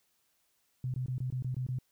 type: tone bursts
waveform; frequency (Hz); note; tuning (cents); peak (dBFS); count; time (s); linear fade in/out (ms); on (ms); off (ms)
sine; 127.5; C3; -44; -31; 8; 0.84-1.787; 2; 100; 21
effects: white hiss -74 dBFS RMS until 1.91 s